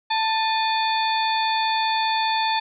harmonic tone with a mistuned harmonic, 885 Hz, A5, 10 cents sharp, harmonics 1 / 2 / 3 / 4 / 5, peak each -21 / -30 / -30 / -28 / -30 dBFS, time 0.1-2.6 s, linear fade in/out 10 ms, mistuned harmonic 3, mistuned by -130 cents, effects none

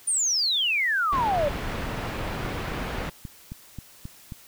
sine exponential sweep, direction down, 9430 to 554.4 Hz, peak -21 dBFS, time 0.07-1.49 s, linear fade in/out 10 ms
pink low-pass noise, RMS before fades -31 dBFS, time 1.12-3.1 s, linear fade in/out 10 ms, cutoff 2600 Hz, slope 12 dB/octave
click train, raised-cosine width 5 ms, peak -23 dBFS, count 8, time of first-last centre 2.45-4.322 s, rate 3.74 Hz
effects white hiss -51 dBFS RMS until 4.47 s

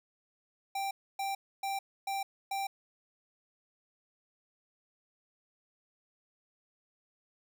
square tone bursts, 785 Hz, G5, 2 cents sharp, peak -33 dBFS, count 5, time 0.75-2.67 s, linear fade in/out 5 ms, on 160 ms, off 280 ms, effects none

